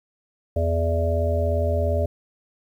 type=harmonic tone with a mistuned harmonic; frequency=83 Hz; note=E2; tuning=12 cents sharp; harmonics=1 / 3 / 5 / 7 / 8; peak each=-21 / -33 / -30 / -25 / -30 dBFS; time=0.56-2.06 s; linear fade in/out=5 ms; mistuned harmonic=7; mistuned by=+17 cents; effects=9-bit